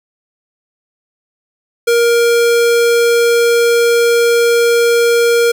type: tone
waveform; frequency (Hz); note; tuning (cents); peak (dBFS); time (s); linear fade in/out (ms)
square; 470; A#4; +14; -9; 1.87-5.52; 10
effects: none